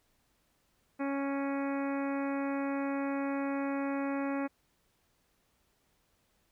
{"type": "harmonic tone", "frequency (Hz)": 277.2, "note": "C#4", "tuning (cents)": 0, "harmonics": [1, 2, 3, 4, 5, 6, 7, 8, 9], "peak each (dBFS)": [-32, -38, -42, -44, -46, -48, -49, -50, -51], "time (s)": [0.99, 4.48], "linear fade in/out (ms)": 20, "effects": ["pink hiss -73 dBFS RMS until 6.51 s"]}